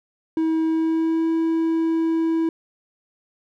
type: tone with pitch glide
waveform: triangle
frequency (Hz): 321.3 to 326.5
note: E4 to E4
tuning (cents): -44 to -17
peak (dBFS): -16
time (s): 0.37-2.49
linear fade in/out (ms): 2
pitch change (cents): +27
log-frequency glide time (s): 0.65-1.29
effects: none